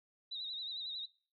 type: tone with vibrato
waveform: sine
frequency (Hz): 3840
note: B7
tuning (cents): -49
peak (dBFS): -39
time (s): 0.31-1.06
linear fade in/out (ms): 10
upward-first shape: sine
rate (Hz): 11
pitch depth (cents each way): 74
effects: noise-tail reverb RT60 0.4 s tail -20 dB re dry + MP3 64 kbps

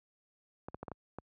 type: clicks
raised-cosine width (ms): 1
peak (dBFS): -27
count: 6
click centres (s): 0.685 / 0.745 / 0.83 / 0.882 / 0.917 / 1.186
effects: high-pass 60 Hz 12 dB/octave

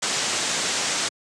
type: low-pass noise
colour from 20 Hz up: white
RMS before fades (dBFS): -25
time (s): 0.02-1.09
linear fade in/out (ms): 10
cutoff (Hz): 8200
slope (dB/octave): 48
effects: high-pass 150 Hz 12 dB/octave

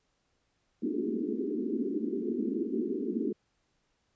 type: band-pass noise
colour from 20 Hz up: pink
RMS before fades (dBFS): -32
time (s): 0.82-3.33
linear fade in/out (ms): 10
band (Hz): 210 to 420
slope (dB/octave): 96
effects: pink hiss -75 dBFS RMS until 4.15 s + resampled to 16000 Hz

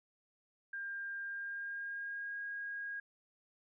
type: tone with pitch glide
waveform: sine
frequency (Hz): 1600 to 1634.6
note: G6 to G#6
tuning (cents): +35 to -28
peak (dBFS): -39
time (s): 0.73-3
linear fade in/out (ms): 5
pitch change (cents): +37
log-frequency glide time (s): 1.24-2.39
effects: none

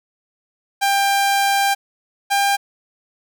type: tone pair in turn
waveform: sawtooth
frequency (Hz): 794 / 798.6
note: G5 / G5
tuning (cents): +22 / +32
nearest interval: unison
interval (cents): 10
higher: second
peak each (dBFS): -11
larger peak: neither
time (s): 0.81-1.75 / 2.3-2.57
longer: first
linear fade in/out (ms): 20
effects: none

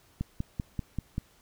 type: click train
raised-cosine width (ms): 5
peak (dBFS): -18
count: 6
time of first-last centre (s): 0.21-1.181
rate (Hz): 5.15
effects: pink hiss -62 dBFS RMS until 1.41 s

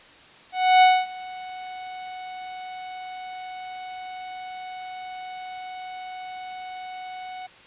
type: tone with ADSR envelope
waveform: 45% pulse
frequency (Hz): 740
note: F#5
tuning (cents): 0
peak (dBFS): -11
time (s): 0.52-7.47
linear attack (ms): 300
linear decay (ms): 240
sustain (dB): -23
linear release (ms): 12
effects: white hiss -49 dBFS RMS until 7.66 s + resampled to 8000 Hz

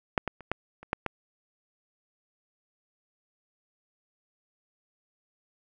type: clicks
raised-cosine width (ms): 0.5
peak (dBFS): -8 / -15 / -30 / -12 / -30 / -11 / -14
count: 7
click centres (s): 0.178 / 0.277 / 0.407 / 0.516 / 0.83 / 0.931 / 1.063
effects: none

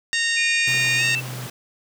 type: harmonic tone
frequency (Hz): 924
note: A#5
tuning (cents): -16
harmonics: 2 / 3 / 4 / 5 / 6 / 7 / 8 / 9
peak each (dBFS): -22 / -26 / -28 / -30 / -32 / -33 / -34 / -35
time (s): 0.13-1.15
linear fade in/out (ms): 0
type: tone with pitch glide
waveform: sine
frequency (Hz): 2430 to 2665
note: D#7 to E7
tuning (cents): -42 to +18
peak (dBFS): -22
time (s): 0.36-1.21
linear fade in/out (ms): 20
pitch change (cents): +160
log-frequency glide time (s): 0.97-1.04
type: high-pass noise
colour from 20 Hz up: pink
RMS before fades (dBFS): -36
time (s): 0.67-1.5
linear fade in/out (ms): 5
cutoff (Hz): 150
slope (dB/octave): 24
type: tone with vibrato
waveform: sine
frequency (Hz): 126.6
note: B2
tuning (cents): +43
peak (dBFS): -30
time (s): 0.67-1.47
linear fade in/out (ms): 10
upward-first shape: sine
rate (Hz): 2.5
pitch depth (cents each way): 23
effects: none

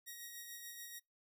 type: tone with tremolo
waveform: 5% pulse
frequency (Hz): 1888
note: A#6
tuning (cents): +22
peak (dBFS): -36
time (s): 0.06-1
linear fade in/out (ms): 20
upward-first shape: sine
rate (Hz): 6.9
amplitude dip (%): 35
effects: noise-tail reverb RT60 0.2 s tail -25 dB re dry

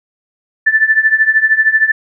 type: tone with tremolo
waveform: sine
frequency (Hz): 1760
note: A6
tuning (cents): 0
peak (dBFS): -4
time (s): 0.66-1.92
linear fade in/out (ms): 10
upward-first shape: triangle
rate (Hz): 13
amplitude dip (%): 90
effects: none

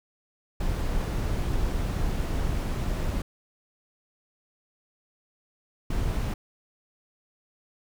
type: noise bursts at uneven times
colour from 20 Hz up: brown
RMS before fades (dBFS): -27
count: 2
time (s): 0.6-3.22 / 5.9-6.34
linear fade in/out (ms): 5
effects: none

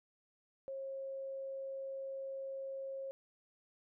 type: tone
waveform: sine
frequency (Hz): 540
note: C#5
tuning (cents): -45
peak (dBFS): -40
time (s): 0.68-3.11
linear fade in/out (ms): 0
effects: none

